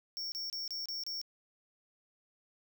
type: tone bursts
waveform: square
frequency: 5480 Hz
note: F8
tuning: 34 cents flat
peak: -37 dBFS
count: 6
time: 0.17-1.215 s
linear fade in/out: 0 ms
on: 150 ms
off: 29 ms
effects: none